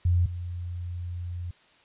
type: tone pair in turn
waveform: sine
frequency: 87.8 / 87.8 Hz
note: F2 / F2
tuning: +10 / +10 cents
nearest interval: unison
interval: 0 cents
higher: neither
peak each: -19 / -31 dBFS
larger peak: first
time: 0.05-0.26 / 0.26-1.51 s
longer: second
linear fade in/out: 5 ms
effects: white hiss -59 dBFS RMS until 1.84 s + resampled to 8000 Hz